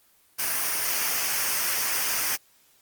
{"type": "noise with comb filter", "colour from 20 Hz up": "white", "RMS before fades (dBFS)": -26, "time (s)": [0.38, 2.37], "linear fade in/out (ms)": 20, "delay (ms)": 0.26, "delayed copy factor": -0.6, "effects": ["white hiss -61 dBFS RMS until 2.81 s", "Opus 24 kbps"]}